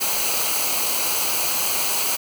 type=noise with comb filter; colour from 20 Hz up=white; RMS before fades=-22 dBFS; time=0-2.17 s; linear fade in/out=20 ms; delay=0.56 ms; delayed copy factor=-0.65; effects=none